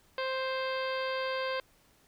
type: harmonic tone with a mistuned harmonic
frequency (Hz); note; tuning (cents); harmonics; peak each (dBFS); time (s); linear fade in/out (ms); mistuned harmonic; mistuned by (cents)
524; C5; +2; 1 / 2 / 3 / 4 / 5 / 6 / 7 / 8 / 9; -33 / -37 / -39 / -43 / -44 / -45 / -48 / -50 / -47; 0.18-1.6; 2; 6; +17
effects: pink hiss -65 dBFS RMS until 2.07 s